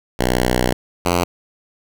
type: tone pair in turn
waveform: 5% pulse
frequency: 61.9 / 87.54 Hz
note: B1 / F2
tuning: +5 / +5 cents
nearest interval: tritone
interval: 600 cents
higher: second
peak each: -4 dBFS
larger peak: neither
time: 0.19-0.73 / 1.05-1.24 s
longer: first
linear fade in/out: 5 ms
effects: none